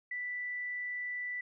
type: tone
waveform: sine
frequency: 1975.5 Hz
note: B6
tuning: in tune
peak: -35 dBFS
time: 0.11-1.41 s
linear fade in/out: 5 ms
effects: none